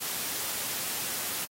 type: noise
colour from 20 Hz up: white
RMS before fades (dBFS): -33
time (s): 0-1.46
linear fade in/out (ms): 20
effects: high-pass 100 Hz 12 dB/octave + AAC 48 kbps